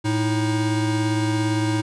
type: tone pair together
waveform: square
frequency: 110.75 / 314.7 Hz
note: A2 / D#4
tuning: +12 / +20 cents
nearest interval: octave + tritone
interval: 1808 cents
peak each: -23 dBFS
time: 0.04-1.82 s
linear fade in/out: 20 ms
effects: resampled to 22050 Hz